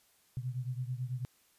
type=beating tone pair; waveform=sine; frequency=123.47 / 132.57 Hz; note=B2 / C3; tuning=0 / +23 cents; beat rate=9.1 Hz; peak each=-36 / -39 dBFS; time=0.37-1.25 s; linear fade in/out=0 ms; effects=white hiss -68 dBFS RMS until 1.58 s + resampled to 32000 Hz